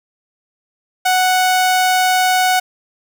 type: tone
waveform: sawtooth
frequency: 740 Hz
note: F#5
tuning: in tune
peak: -8 dBFS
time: 1.05-2.6 s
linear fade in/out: 10 ms
effects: none